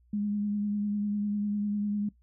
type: tone with vibrato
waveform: sine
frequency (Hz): 206.3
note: G#3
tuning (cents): -11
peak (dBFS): -27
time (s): 0.13-2.09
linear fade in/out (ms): 5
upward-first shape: triangle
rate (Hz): 10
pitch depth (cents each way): 27
effects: noise-tail reverb RT60 0.1 s tail -18 dB re dry + added 60 Hz sine -60 dBFS peak until 2.22 s